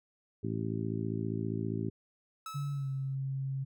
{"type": "harmonic tone", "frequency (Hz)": 55, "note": "A1", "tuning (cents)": 0, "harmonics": [2, 3, 4, 5, 6, 7], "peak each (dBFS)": [-36, -38, -39, -40, -41, -41], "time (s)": [0.43, 1.9], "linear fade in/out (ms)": 10}
{"type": "tone with exponential decay", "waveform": "45% pulse", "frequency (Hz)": 1300, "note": "E6", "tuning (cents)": -24, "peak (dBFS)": -38, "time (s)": [2.46, 3.15], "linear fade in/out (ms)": 2, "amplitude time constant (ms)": 150}
{"type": "tone with pitch glide", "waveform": "sine", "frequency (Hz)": [142.4, 135.03], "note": ["C#3", "C#3"], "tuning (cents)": [47, -45], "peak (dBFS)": -32, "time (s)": [2.54, 3.65], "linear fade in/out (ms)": 20, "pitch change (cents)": -92, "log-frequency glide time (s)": [2.72, 2.88]}
{"effects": []}